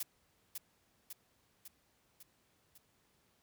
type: noise with echo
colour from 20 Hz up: blue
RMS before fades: -38 dBFS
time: 0-0.03 s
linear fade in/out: 5 ms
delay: 550 ms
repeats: 5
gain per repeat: -4 dB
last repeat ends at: 2.78 s
effects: pink hiss -73 dBFS RMS until 3.42 s + high-pass 60 Hz 12 dB/octave